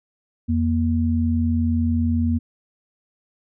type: tone pair together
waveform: sine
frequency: 85.5 / 236.4 Hz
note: F2 / A#3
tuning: -36 / +24 cents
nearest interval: octave + tritone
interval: 1760 cents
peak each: -20 dBFS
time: 0.48-2.39 s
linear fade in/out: 20 ms
effects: none